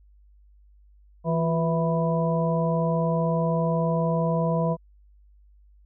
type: harmonic tone with a mistuned harmonic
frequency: 164.81 Hz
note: E3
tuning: in tune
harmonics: 1 / 2 / 3 / 4 / 6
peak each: -23 / -37 / -28 / -28 / -31 dBFS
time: 1.24-4.77 s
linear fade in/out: 50 ms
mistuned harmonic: 2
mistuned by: +120 cents
effects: added 50 Hz sine -52 dBFS peak until 5.85 s